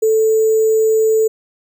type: tone with sample-and-hold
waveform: sine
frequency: 440 Hz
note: A4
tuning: in tune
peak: -10 dBFS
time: 0.02-1.28 s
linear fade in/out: 10 ms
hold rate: 7350 Hz
effects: none